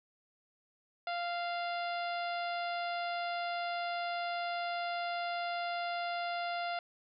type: harmonic tone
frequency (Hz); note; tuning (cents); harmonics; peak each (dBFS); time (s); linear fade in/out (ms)
695; F5; -9; 1 / 2 / 3 / 4 / 5 / 6 / 7; -35 / -41 / -45 / -47 / -49 / -51 / -52; 1.07-6.79; 2
effects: none